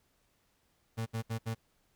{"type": "tone bursts", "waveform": "35% pulse", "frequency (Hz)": 113, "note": "A2", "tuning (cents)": 47, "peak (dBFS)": -31, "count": 4, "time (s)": [0.97, 1.549], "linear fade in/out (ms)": 20, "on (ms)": 93, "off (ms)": 69, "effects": ["pink hiss -73 dBFS RMS until 1.95 s"]}